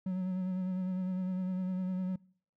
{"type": "tone with vibrato", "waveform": "triangle", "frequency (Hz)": 185, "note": "F#3", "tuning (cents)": 0, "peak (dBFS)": -29, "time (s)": [0.06, 2.16], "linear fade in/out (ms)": 5, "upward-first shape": "sine", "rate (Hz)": 9.9, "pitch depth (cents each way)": 29, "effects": ["noise-tail reverb RT60 0.6 s tail -25 dB re dry"]}